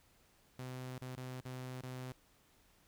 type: tone with dropouts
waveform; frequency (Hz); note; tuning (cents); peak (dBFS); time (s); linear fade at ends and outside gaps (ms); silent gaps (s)
sawtooth; 127.9; C3; -39; -39; 0.59-2.12; 2; 0.981-1.016 / 1.153-1.173 / 1.407-1.453 / 1.813-1.835
effects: pink hiss -69 dBFS RMS until 2.87 s